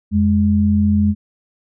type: tone pair together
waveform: sine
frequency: 87.31 / 207.7 Hz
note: F2 / G#3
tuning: 0 / 0 cents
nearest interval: octave + minor third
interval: 1500 cents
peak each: -16 / -13 dBFS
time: 0.11-1.15 s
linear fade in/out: 50 ms
effects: none